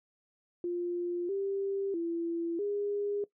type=tone with pitch steps; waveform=sine; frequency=350.1 / 393.7 / 336.7 / 408.1 Hz; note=F4 / G4 / E4 / G#4; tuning=+4 / +8 / +37 / -30 cents; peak=-30 dBFS; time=0.64-3.24 s; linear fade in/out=2 ms; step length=650 ms; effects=noise-tail reverb RT60 0.1 s tail -18 dB re dry